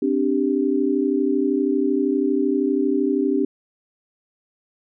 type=chord; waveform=sine; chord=C suspended second; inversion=none; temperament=just; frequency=261.6 / 294.3 / 392.4 Hz; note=C4 / D4 / G4; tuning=0 / +4 / +2 cents; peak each=-22 / -21 / -22 dBFS; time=0.02-3.45 s; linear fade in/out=5 ms; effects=none